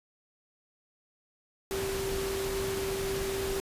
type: tone in noise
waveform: sine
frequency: 388.4 Hz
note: G4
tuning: 16 cents flat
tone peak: -31 dBFS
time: 1.71-3.6 s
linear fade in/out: 0 ms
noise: pink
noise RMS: -36 dBFS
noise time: 1.71-3.6 s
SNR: +2 dB
effects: resampled to 32000 Hz